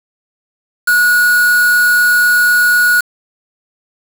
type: tone with quantisation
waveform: triangle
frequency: 1456 Hz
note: F#6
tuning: 28 cents flat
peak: -6 dBFS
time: 0.87-3.01 s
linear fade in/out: 10 ms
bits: 3
effects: none